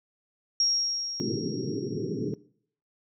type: tone with exponential decay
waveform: sine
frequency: 5590 Hz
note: F8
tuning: 1 cent sharp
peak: -20 dBFS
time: 0.6-2.35 s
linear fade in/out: 2 ms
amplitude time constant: 380 ms
type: band-pass noise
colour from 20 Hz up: white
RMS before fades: -31 dBFS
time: 1.2-2.34 s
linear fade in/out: 0 ms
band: 110 to 440 Hz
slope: 96 dB/octave
effects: noise-tail reverb RT60 0.6 s tail -20 dB re dry